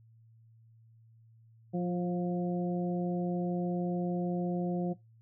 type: harmonic tone with a mistuned harmonic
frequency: 177.3 Hz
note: F3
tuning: 26 cents sharp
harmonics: 1 / 2 / 3 / 4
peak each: -30 / -36 / -40 / -42 dBFS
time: 1.73-4.94 s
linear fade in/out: 20 ms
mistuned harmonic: 2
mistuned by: -19 cents
effects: noise-tail reverb RT60 0.2 s tail -20 dB re dry + added 113 Hz sine -57 dBFS peak until 5.21 s